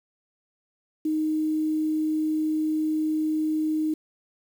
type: tone with quantisation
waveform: sine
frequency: 310.8 Hz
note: D#4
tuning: 2 cents flat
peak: -22 dBFS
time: 1.05-3.94 s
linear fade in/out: 5 ms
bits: 8
effects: none